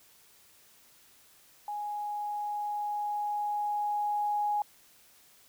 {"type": "tone with level ramp", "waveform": "sine", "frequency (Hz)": 830.6, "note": "G#5", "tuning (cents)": 0, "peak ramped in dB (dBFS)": [-33, -26], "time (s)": [1.68, 4.62], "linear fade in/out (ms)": 2, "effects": ["white hiss -60 dBFS RMS until 5.48 s"]}